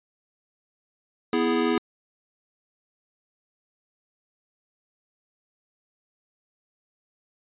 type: chord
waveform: square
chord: E major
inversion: second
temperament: equal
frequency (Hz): 246.9 / 329.6 / 415.3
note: B3 / E4 / G#4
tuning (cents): 0 / 0 / 0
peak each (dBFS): -26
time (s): 1.33-1.78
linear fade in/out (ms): 2
effects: resampled to 8000 Hz